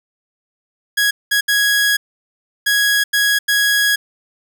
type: tone bursts at uneven times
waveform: sawtooth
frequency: 1661.2 Hz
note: G#6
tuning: in tune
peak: -9 dBFS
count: 6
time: 0.97-1.11 / 1.31-1.41 / 1.48-1.97 / 2.66-3.04 / 3.13-3.39 / 3.48-3.96 s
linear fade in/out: 10 ms
effects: none